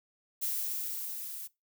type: noise with level ramp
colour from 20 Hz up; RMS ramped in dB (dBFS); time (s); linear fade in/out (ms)
violet; -32 to -42; 0.41-1.48; 20
effects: noise-tail reverb RT60 0.2 s tail -20 dB re dry